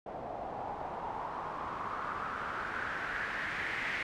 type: noise with low-pass filter sweep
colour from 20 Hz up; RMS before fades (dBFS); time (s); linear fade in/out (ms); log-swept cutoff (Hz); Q
white; -38; 0.06-4.03; 5; 680 to 2100; 4
effects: none